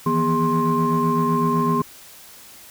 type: tone cluster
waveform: sine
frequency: 161.6 / 169.5 / 241.7 / 408.1 / 1055 Hz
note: E3 / E3 / B3 / G#4 / C6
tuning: -34 / +49 / -37 / -30 / +14 cents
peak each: -23 / -26 / -21 / -24 / -20 dBFS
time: 0.06-1.82 s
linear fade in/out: 5 ms
effects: tanh soft clip ceiling -10 dBFS + white hiss -44 dBFS RMS until 2.7 s